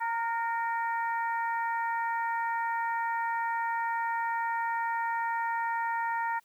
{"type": "harmonic tone with a mistuned harmonic", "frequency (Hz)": 461.1, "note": "A#4", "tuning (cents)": -19, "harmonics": [2, 3, 4, 5], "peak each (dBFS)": [-29, -38, -36, -47], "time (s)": [0, 6.4], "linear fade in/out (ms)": 20, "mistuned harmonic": 3, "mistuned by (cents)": 33, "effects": ["white hiss -68 dBFS RMS until 6.44 s"]}